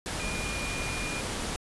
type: tone in noise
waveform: sine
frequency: 2423 Hz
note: D#7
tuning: 47 cents flat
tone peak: -36 dBFS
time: 0.2-1.21 s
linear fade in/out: 0 ms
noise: pink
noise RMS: -33 dBFS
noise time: 0.06-1.56 s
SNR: -6 dB
effects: resampled to 24000 Hz